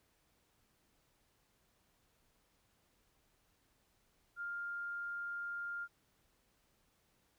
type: tone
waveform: sine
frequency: 1402 Hz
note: F6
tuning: 6 cents sharp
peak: -39 dBFS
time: 4.36-5.88 s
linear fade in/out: 50 ms
effects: pink hiss -75 dBFS RMS until 7.38 s